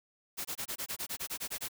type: noise bursts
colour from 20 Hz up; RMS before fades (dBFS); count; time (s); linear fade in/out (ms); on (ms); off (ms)
white; -37; 13; 0.37-1.686; 20; 80; 23
effects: none